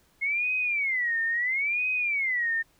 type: tone with vibrato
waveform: sine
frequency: 2140 Hz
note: C7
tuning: 38 cents sharp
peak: -24 dBFS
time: 0.21-2.63 s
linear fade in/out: 20 ms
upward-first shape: sine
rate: 0.74 Hz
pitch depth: 280 cents each way
effects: pink hiss -64 dBFS RMS until 2.79 s

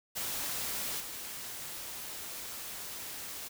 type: noise with level steps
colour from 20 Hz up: white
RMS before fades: -36 / -42 dBFS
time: 0.15-3.49 s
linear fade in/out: 20 ms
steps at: 0.99 s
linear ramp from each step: 20 ms
effects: none

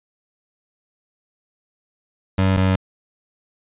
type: tone pair in turn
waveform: 25% pulse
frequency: 95 / 94.34 Hz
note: F#2 / F#2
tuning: +46 / +34 cents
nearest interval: unison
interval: 12 cents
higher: first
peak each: -11 dBFS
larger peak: neither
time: 2.38-2.57 / 2.57-2.76 s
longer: neither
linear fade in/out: 5 ms
effects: resampled to 8000 Hz

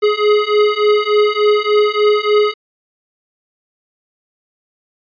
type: beating tone pair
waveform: square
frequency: 417.8 / 421.2 Hz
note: G#4 / G#4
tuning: +10 / +24 cents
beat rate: 3.4 Hz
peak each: -15 / -14 dBFS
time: 0.02-2.54 s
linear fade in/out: 20 ms
effects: resampled to 11025 Hz

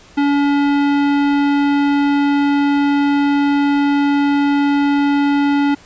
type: tone with hard clipping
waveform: sine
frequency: 284.7 Hz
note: C#4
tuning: 46 cents sharp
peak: -14 dBFS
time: 0.17-5.75 s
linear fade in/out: 10 ms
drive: 17 dB
effects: pink hiss -44 dBFS RMS until 5.85 s + resampled to 16000 Hz

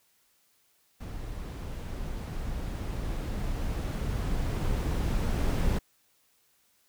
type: noise with level ramp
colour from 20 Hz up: brown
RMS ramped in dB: -38 to -26 dBFS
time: 1-5.79 s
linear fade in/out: 10 ms
effects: white hiss -68 dBFS RMS until 6.88 s

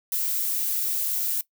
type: noise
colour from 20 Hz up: violet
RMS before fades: -26 dBFS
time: 0.12-1.41 s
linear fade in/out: 2 ms
effects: noise-tail reverb RT60 0.1 s tail -19 dB re dry

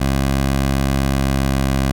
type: tone with pitch glide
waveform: 15% pulse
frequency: 67.8 to 67.14 Hz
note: C#2 to C2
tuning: -38 to +45 cents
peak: -9 dBFS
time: 0-1.92 s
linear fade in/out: 10 ms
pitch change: -17 cents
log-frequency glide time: 0.99-1.65 s
effects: none

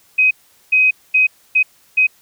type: tone bursts at uneven times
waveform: sine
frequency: 2520 Hz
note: D#7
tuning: 21 cents sharp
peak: -9 dBFS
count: 5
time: 0.18-0.31 / 0.72-0.91 / 1.14-1.27 / 1.55-1.63 / 1.97-2.07 s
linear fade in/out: 10 ms
effects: white hiss -53 dBFS RMS until 2.21 s

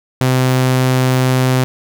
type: tone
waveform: sawtooth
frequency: 128.8 Hz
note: C3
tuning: 27 cents flat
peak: -7 dBFS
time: 0.21-1.64 s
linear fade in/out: 0 ms
effects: none

